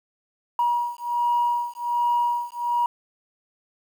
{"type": "beating tone pair", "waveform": "sine", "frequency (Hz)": [957, 958.3], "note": ["A#5", "A#5"], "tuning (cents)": [45, 48], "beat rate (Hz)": 1.3, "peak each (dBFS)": -23, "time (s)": [0.59, 2.86], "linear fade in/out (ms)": 2, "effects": ["tanh soft clip ceiling -14 dBFS", "8-bit"]}